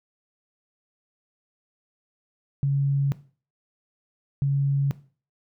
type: tone bursts at uneven times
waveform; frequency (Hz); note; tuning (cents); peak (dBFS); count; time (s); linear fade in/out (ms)
sine; 139.4; C#3; +10; -19; 2; 2.63-3.12 / 4.42-4.91; 0
effects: noise-tail reverb RT60 0.4 s tail -17 dB re dry